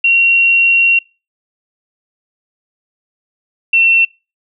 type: tone pair in turn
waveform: sine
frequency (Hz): 2743 / 2705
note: F7 / E7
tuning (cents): -32 / +44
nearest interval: unison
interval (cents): 24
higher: first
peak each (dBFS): -7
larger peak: neither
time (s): 0.04-0.99 / 3.73-4.05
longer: first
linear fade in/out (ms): 5
effects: noise-tail reverb RT60 0.3 s tail -25 dB re dry